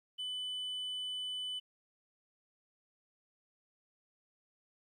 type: tone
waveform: sine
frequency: 3000 Hz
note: F#7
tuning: 23 cents sharp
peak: -34 dBFS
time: 0.18-1.6 s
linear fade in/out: 20 ms
effects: tanh soft clip ceiling -36 dBFS + 12-bit